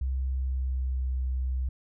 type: tone with pitch glide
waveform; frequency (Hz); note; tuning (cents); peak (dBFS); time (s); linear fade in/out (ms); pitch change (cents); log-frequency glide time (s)
sine; 65.41 to 64.21; C2 to C2; 0 to -32; -26; 0.01-1.69; 5; -32; 0.28-1
effects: none